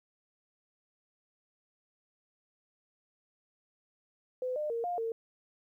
sine tone with pitch steps, 507 / 603 / 463.8 / 706 / 454.5 Hz, B4 / D5 / A#4 / F5 / A#4, +45 / +46 / -9 / +19 / -44 cents, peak -31 dBFS, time 4.42-5.12 s, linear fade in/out 2 ms, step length 140 ms, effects 12-bit

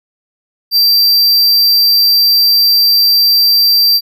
square tone, 4699 Hz, D8, in tune, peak -7 dBFS, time 0.71-4.01 s, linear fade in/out 50 ms, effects none

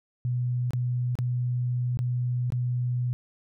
sine tone with dropouts, 123.4 Hz, B2, 1 cent flat, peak -24 dBFS, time 0.25-3.13 s, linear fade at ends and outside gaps 0 ms, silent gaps 0.707-0.734 / 1.154-1.188 / 1.972-1.99 / 2.503-2.522 s, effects none

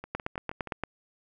two click trains, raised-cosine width 0.5 ms, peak -24 / -15 dBFS, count 5 / 7, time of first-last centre 0.04-0.673 / 0.15-0.836 s, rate 6.32 / 8.74 Hz, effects none

